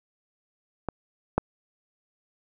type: clicks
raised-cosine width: 1 ms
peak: -14 / -7 dBFS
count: 2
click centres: 0.887 / 1.38 s
effects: none